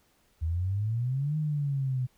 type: exponential two-way sweep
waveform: sine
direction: up then down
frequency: 77.78 to 155.56 to 125.3 Hz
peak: -26 dBFS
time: 0.41-2.07 s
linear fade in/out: 20 ms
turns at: 1.37 s
effects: pink hiss -67 dBFS RMS until 2.17 s